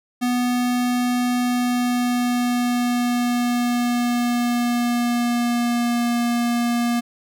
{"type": "tone with pitch glide", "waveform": "square", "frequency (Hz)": [246.1, 238], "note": ["B3", "A#3"], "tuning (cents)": [-6, 36], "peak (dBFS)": -19, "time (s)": [0.21, 7.01], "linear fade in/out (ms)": 20, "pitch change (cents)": -58, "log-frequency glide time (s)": [1.41, 6.17], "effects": []}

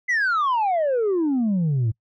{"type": "exponential sweep", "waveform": "sine", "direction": "down", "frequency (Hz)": [2054, 104.9], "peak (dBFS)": -16, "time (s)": [0.08, 1.92], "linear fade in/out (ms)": 20, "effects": ["noise-tail reverb RT60 0.1 s tail -25 dB re dry", "tanh soft clip ceiling -17 dBFS"]}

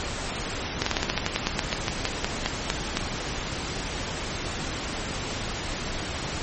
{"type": "slowing click train", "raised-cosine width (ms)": 0.2, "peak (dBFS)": -5, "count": 18, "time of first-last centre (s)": [0.82, 2.971], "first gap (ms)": 44, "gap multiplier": 1.12, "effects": ["pink hiss -31 dBFS RMS until 6.42 s", "MP3 32 kbps"]}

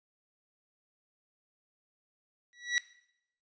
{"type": "tone with exponential growth", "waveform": "sawtooth", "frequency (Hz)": 1939, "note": "B6", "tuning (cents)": -32, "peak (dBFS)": -20, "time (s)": [2.53, 2.78], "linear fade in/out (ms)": 0, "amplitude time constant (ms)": 54, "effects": ["noise-tail reverb RT60 0.7 s tail -17 dB re dry", "resampled to 16000 Hz"]}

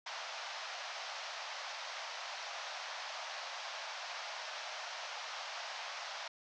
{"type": "band-pass noise", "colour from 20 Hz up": "pink", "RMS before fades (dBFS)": -44, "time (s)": [0.06, 6.28], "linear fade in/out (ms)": 5, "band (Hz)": [610, 6000], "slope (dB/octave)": 48, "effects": []}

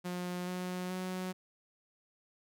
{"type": "tone with pitch steps", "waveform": "sawtooth", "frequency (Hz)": [178.9, 181.6, 184.6], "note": ["F3", "F#3", "F#3"], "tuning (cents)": [42, -32, -4], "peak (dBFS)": -32, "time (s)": [0.04, 1.33], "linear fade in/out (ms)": 20, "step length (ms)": 430, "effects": []}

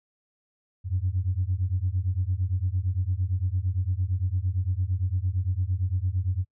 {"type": "beating tone pair", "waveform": "sine", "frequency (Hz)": [88, 96.8], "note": ["F2", "G2"], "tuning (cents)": [14, -21], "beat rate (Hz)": 8.8, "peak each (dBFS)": [-26, -26], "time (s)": [0.84, 6.45], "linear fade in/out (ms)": 50, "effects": ["noise-tail reverb RT60 0.1 s tail -25 dB re dry", "tanh soft clip ceiling -16 dBFS"]}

